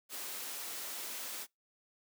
white high-pass noise, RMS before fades -42 dBFS, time 0.09-1.47 s, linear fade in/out 50 ms, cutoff 270 Hz, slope 12 dB/octave, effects noise-tail reverb RT60 0.2 s tail -26 dB re dry

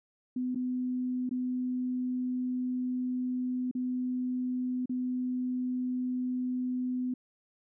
sine tone with dropouts, 251.8 Hz, B3, 34 cents sharp, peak -29 dBFS, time 0.36-7.14 s, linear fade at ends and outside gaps 5 ms, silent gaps 0.548-0.556 / 1.293-1.31 / 3.713-3.75 / 4.858-4.894 s, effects none

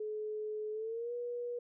sine tone with pitch glide, 427.5 to 482.6 Hz, A4 to B4, -50 to -40 cents, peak -36 dBFS, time 0-1.59 s, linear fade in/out 5 ms, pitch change +210 cents, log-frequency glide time 0.72-1.13 s, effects none

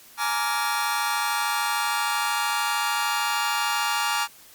sawtooth chord, Bb dominant seventh, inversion third, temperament just, 839.1 / 932.3 / 1165.4 / 1398.5 Hz, Ab5 / Bb5 / D6 / F6, +18 / 0 / -14 / +2 cents, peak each -25 dBFS, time 0.17-4.28 s, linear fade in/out 50 ms, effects white hiss -50 dBFS RMS until 4.54 s + Opus 48 kbps

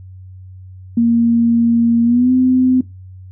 sine tone with pitch glide, 233.1 to 255.7 Hz, A#3 to C4, 0 to -40 cents, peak -9 dBFS, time 0.97-2.81 s, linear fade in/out 5 ms, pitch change +160 cents, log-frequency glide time 2.04-2.32 s, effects noise-tail reverb RT60 0.2 s tail -18 dB re dry + added 93 Hz sine -33 dBFS peak until 3.31 s

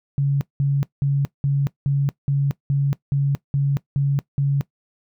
sine tone bursts, 140 Hz, C#3, 18 cents sharp, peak -16 dBFS, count 11, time 0.18-4.61 s, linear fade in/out 0 ms, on 230 ms, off 190 ms, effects noise-tail reverb RT60 0.1 s tail -19 dB re dry

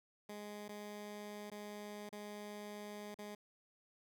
15% pulse tone with dropouts, 207.7 Hz, G#3, in tune, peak -40 dBFS, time 0.29-3.35 s, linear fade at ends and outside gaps 5 ms, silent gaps 0.682-0.69 / 1.501-1.516 / 2.092-2.126 / 3.145-3.187 s, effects none

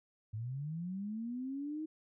sine linear sweep, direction up, 103.4 to 317.5 Hz, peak -37 dBFS, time 0.33-1.86 s, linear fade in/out 10 ms, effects none

